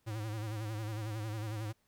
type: tone with vibrato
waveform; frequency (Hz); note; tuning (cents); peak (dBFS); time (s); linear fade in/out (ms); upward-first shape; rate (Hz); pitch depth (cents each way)
square; 108.2; A2; -29; -37; 0.06-1.73; 20; sine; 11; 76
effects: pink hiss -75 dBFS RMS until 1.87 s